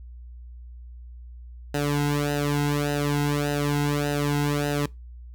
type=tone with flanger; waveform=sawtooth; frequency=145.3 Hz; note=D3; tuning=18 cents flat; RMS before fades=-24 dBFS; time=1.74-4.86 s; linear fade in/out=5 ms; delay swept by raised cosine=0.89 to 1.72 ms; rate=1.7 Hz; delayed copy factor=-1; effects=noise-tail reverb RT60 0.2 s tail -22 dB re dry + added 60 Hz sine -39 dBFS peak until 5.34 s